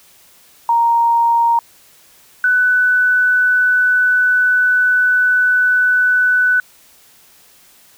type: tone pair in turn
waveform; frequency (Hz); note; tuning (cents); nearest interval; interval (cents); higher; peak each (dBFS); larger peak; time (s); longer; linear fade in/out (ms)
sine; 932.3 / 1494.1; A#5 / F#6; 0 / +16; minor sixth; 816; second; -10; neither; 0.69-1.59 / 2.44-6.6; second; 2
effects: white hiss -48 dBFS RMS until 7.97 s